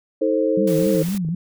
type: chord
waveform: sine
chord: A diminished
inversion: second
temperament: just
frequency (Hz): 316.8 / 440 / 528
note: Eb4 / A4 / C5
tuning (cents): +31 / 0 / +16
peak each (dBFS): -21 / -21 / -20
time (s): 0.21-1.03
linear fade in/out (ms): 10
type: tone with vibrato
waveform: sine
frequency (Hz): 179.6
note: F3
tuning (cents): +49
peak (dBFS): -20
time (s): 0.57-1.35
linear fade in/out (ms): 5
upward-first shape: triangle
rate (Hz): 3.9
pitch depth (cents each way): 250
type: noise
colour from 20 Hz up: white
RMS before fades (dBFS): -35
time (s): 0.67-1.18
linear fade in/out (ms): 5
type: clicks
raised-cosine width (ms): 3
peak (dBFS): -25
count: 9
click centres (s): 0.788 / 0.825 / 0.865 / 0.95 / 1.038 / 1.086 / 1.148 / 1.249 / 1.288
effects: none